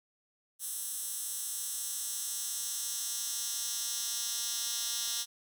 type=tone with high-pass filter sweep; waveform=10% pulse; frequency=234.3 Hz; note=A#3; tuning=9 cents sharp; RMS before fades=-36 dBFS; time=0.59-5.26 s; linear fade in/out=50 ms; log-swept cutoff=9300 to 4800 Hz; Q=1.4; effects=none